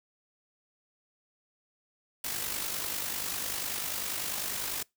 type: noise with amplitude modulation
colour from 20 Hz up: white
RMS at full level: -32 dBFS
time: 2.24-4.83 s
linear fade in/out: 5 ms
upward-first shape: sine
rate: 50.1 Hz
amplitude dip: 50%
effects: noise-tail reverb RT60 0.2 s tail -25 dB re dry